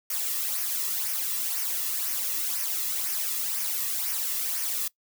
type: noise with flanger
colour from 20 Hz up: blue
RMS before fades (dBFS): -29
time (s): 0.1-4.88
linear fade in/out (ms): 5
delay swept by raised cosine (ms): 0.25 to 1.35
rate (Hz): 2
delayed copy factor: -0.6
effects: noise-tail reverb RT60 0.1 s tail -21 dB re dry